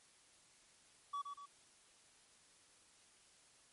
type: tone with echo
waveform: triangle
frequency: 1139 Hz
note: C#6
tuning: 47 cents sharp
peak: -37 dBFS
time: 1.13-1.22 s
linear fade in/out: 10 ms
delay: 120 ms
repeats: 2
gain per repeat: -6 dB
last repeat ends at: 1.46 s
effects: white hiss -67 dBFS RMS until 3.72 s + MP3 48 kbps